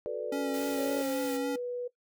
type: chord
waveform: sine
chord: B minor seventh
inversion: second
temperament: equal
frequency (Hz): 370 / 440 / 493.9 / 587.3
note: F#4 / A4 / B4 / D5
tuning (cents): 0 / 0 / 0 / 0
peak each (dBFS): -42 / -36 / -36 / -37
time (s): 0.06-1.02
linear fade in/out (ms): 0
type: tone with vibrato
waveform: square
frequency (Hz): 277.2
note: C#4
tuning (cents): 0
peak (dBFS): -32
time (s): 0.32-1.56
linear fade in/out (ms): 5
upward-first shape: sine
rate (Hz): 3.6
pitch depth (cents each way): 20
type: band-stop noise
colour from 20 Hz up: white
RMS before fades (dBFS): -44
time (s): 0.54-1.37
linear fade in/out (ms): 0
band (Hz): 350 to 1100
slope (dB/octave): 48
type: tone with pitch glide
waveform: sine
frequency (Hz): 550 to 490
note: C#5 to B4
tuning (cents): -14 to -14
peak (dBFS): -32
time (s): 0.78-1.88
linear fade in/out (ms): 10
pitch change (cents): -200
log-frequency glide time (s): 0.95-1.33
effects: noise-tail reverb RT60 0.1 s tail -18 dB re dry